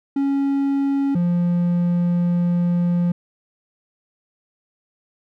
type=tone pair in turn; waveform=triangle; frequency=277.1 / 174.56 Hz; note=C#4 / F3; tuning=-1 / -1 cents; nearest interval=minor sixth; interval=800 cents; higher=first; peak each=-15 / -14 dBFS; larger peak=second; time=0.16-1.15 / 1.15-3.12 s; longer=second; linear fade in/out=5 ms; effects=none